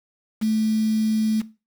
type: tone with quantisation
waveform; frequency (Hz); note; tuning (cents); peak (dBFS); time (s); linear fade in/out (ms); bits
sine; 217.9; A3; -17; -18; 0.41-1.42; 20; 6
effects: noise-tail reverb RT60 0.3 s tail -17 dB re dry